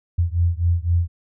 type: beating tone pair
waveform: sine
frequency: 84.3 / 88.2 Hz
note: E2 / F2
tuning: +39 / +18 cents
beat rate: 3.9 Hz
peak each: -19 / -20 dBFS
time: 0.18-1.08 s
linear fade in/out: 10 ms
effects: none